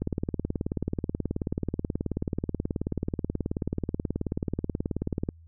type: click train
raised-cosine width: 3 ms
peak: -15 dBFS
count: 99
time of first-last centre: 0.02-5.289 s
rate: 18.6 Hz
effects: added 82 Hz sine -49 dBFS peak until 5.47 s